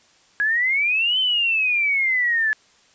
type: exponential two-way sweep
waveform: sine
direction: up then down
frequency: 1651 to 3094 to 1714 Hz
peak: -17 dBFS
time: 0.4-2.53 s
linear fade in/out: 0 ms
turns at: 1.19 s
effects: white hiss -56 dBFS RMS until 2.94 s + resampled to 16000 Hz